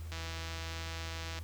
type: click train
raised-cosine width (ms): 0.2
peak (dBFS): -25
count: 209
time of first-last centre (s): 0.12-1.388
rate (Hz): 164
effects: added 81 Hz sine -40 dBFS peak until 1.43 s + pink hiss -56 dBFS RMS until 1.43 s